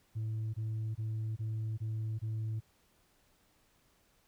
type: tone bursts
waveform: sine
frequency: 110 Hz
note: A2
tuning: in tune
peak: -31 dBFS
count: 6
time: 0.15-2.605 s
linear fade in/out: 20 ms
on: 390 ms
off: 23 ms
effects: tanh soft clip ceiling -32 dBFS + pink hiss -70 dBFS RMS until 4.27 s